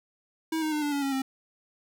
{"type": "tone with pitch steps", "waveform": "square", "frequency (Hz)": [321, 311.1, 301.6, 292.3, 283.3, 274.6, 266.2], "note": ["E4", "D#4", "D4", "D4", "C#4", "C#4", "C4"], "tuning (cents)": [-46, 0, 46, -8, 38, -16, 30], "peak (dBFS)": -27, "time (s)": [0.52, 1.22], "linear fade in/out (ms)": 5, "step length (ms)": 100, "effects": []}